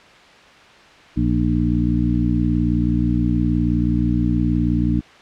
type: harmonic tone with a mistuned harmonic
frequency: 59 Hz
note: A#1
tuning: 22 cents sharp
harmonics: 1 / 2 / 3 / 4 / 5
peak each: -22 / -22 / -22 / -22 / -22 dBFS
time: 1.16-5.01 s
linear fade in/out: 20 ms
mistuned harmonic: 5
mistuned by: +41 cents
effects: white hiss -45 dBFS RMS until 5.21 s + low-pass 3000 Hz 12 dB/octave